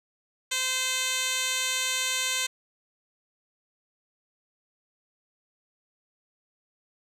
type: tone with band-pass filter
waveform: 10% pulse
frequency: 516 Hz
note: C5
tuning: 24 cents flat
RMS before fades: -28 dBFS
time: 0.51-2.47 s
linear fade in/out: 10 ms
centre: 5500 Hz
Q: 1.5
effects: none